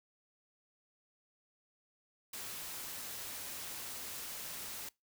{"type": "noise", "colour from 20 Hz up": "white", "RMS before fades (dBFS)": -44, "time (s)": [2.33, 4.89], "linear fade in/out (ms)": 5, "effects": ["noise-tail reverb RT60 0.2 s tail -23 dB re dry"]}